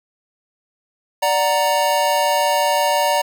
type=chord; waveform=square; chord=D augmented; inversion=none; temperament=equal; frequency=587.3 / 740 / 932.3 Hz; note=D5 / F#5 / A#5; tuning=0 / 0 / 0 cents; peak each=-20 / -23 / -19 dBFS; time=1.22-3.22 s; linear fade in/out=10 ms; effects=none